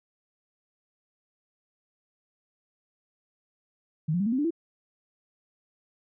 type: tone with pitch steps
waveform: sine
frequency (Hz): 155.56 / 176.64 / 200.6 / 227.8 / 258.6 / 293.7 / 333.5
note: D#3 / F3 / G3 / A#3 / C4 / D4 / E4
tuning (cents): 0 / +20 / +40 / -40 / -20 / 0 / +20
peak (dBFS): -23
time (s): 4.08-4.507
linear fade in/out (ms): 10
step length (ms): 61
effects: none